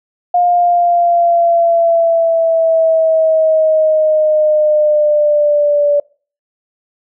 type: exponential sweep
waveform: sine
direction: down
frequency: 710 to 579 Hz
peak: -8 dBFS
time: 0.34-6 s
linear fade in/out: 5 ms
effects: noise-tail reverb RT60 0.4 s tail -24 dB re dry